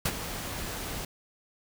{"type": "noise with ADSR envelope", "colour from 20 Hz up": "pink", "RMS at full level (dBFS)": -25, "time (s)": [0.05, 1.05], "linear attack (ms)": 8, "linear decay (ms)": 49, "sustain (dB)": -11, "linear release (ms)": 4, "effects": []}